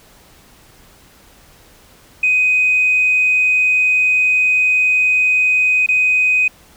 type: tone with dropouts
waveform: sine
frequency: 2505 Hz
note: D#7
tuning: 11 cents sharp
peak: -10 dBFS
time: 2.23-6.48 s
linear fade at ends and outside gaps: 5 ms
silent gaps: 5.863-5.887 s
effects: tanh soft clip ceiling -6 dBFS + pink hiss -47 dBFS RMS until 6.76 s